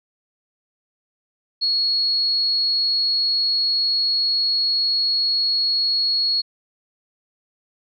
sine tone, 4333 Hz, C#8, 40 cents flat, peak -17 dBFS, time 1.61-6.42 s, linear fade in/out 20 ms, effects none

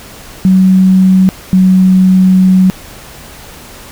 sine tone pair in turn, 187.7 / 186.51 Hz, F#3 / F#3, +25 / +14 cents, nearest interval unison, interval 11 cents, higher first, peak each -3 dBFS, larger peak neither, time 0.45-1.29 / 1.53-2.7 s, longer second, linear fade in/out 0 ms, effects pink hiss -32 dBFS RMS until 3.91 s

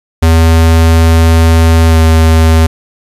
square tone with pitch glide, 81.8 to 80.72 Hz, E2 to E2, -13 to -36 cents, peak -4 dBFS, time 0.22-2.67 s, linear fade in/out 10 ms, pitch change -23 cents, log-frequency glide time 1.88-1.97 s, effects resampled to 32000 Hz + 7-bit

